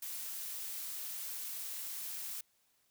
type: noise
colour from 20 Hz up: blue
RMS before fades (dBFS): -42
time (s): 0.02-2.41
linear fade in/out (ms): 5
effects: white hiss -74 dBFS RMS until 2.9 s